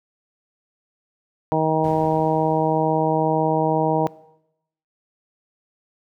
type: harmonic tone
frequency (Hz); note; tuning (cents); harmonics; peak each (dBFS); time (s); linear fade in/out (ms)
158; D#3; +27; 1 / 2 / 3 / 4 / 5 / 6; -24 / -24 / -24 / -24 / -24 / -24; 1.52-4.07; 0
type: noise with exponential decay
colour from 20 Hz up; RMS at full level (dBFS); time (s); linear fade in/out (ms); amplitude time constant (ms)
brown; -31; 1.84-3.91; 1; 450
effects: noise-tail reverb RT60 0.8 s tail -20 dB re dry + high-pass 80 Hz 12 dB/octave